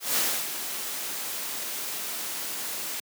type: noise with ADSR envelope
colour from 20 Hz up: white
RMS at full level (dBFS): -24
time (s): 0-3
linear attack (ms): 160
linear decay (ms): 310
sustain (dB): -9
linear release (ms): 3
effects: high-pass 200 Hz 12 dB/octave